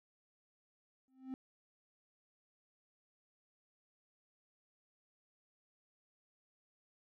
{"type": "tone with exponential growth", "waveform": "triangle", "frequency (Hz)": 261.6, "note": "C4", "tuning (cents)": 0, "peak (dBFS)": -35, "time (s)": [1.08, 1.34], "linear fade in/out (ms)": 1, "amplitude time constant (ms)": 56, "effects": []}